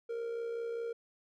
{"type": "tone with amplitude modulation", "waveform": "triangle", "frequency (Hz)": 464.8, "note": "A#4", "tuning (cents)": -5, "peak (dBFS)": -31, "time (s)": [0.09, 0.93], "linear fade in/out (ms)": 10, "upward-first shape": "sine", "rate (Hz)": 65, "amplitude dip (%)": 45, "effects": []}